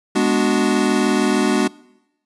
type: chord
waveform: square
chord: G# half-diminished seventh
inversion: none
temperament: equal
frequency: 207.7 / 246.9 / 293.7 / 370 Hz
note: G#3 / B3 / D4 / F#4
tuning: 0 / 0 / 0 / 0 cents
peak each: -21 dBFS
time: 0.15-1.68 s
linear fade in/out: 10 ms
effects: noise-tail reverb RT60 0.9 s tail -23 dB re dry + resampled to 24000 Hz